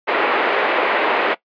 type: band-pass noise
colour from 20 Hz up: pink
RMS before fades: -18 dBFS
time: 0.07-1.35 s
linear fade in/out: 20 ms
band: 370 to 2600 Hz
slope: 24 dB/octave
effects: noise-tail reverb RT60 0.1 s tail -18 dB re dry + resampled to 11025 Hz